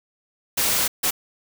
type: noise bursts at uneven times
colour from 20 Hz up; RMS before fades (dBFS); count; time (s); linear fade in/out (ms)
white; -21; 2; 0.57-0.88 / 1.03-1.11; 10
effects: none